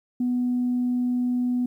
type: tone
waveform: sine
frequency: 247.1 Hz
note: B3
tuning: 1 cent sharp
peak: -20 dBFS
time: 0.2-1.66 s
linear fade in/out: 5 ms
effects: tanh soft clip ceiling -17 dBFS + 10-bit